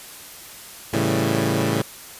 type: chord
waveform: 15% pulse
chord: A dominant seventh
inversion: none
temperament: equal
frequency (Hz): 110 / 138.59 / 164.81 / 196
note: A2 / C#3 / E3 / G3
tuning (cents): 0 / 0 / 0 / 0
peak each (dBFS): -17 / -18 / -20 / -21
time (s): 0.93-1.82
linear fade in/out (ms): 5
effects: white hiss -40 dBFS RMS until 2.19 s + resampled to 32000 Hz